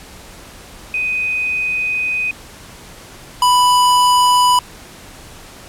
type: tone pair in turn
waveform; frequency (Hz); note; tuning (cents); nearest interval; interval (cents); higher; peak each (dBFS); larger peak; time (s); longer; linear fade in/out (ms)
sine / square; 2500 / 990.3; D#7 / B5; +8 / +4; octave + major third; 1604; first; -16 / -10; second; 0.94-2.31 / 3.42-4.59; first; 2
effects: pink hiss -38 dBFS RMS until 5.68 s + low-pass 12000 Hz 12 dB/octave